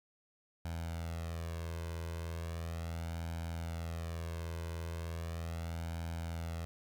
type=tone with flanger; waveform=sawtooth; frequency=83.2 Hz; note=E2; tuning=17 cents sharp; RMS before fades=-40 dBFS; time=0.65-6.65 s; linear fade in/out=0 ms; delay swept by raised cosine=1.3 to 1.98 ms; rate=0.37 Hz; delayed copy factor=+0.65; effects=none